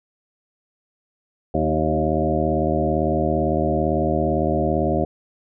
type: harmonic tone with a mistuned harmonic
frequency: 77.78 Hz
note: D#2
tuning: in tune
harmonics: 1 / 2 / 3 / 4 / 5 / 7 / 8 / 9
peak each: -26 / -26 / -26 / -26 / -26 / -26 / -26 / -26 dBFS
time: 1.54-5.05 s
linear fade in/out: 5 ms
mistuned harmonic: 4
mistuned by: +19 cents
effects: none